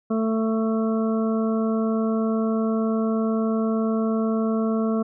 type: harmonic tone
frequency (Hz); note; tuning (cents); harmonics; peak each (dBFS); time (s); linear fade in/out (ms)
222.1; A3; +16; 1 / 2 / 3 / 5 / 6; -21 / -27 / -31 / -35 / -37; 0.1-5.03; 10
effects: none